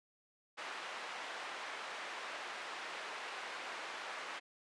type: band-pass noise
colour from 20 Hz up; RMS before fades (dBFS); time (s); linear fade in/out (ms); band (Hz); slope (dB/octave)
white; -45; 0.57-4.4; 20; 550 to 2100; 12
effects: resampled to 22050 Hz